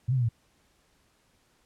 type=linear two-way sweep; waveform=sine; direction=up then down; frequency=110 to 135.4 to 110 Hz; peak=-22 dBFS; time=0.08-0.29 s; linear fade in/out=10 ms; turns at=0.13 s; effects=pink hiss -67 dBFS RMS until 1.65 s + low-pass 11000 Hz 12 dB/octave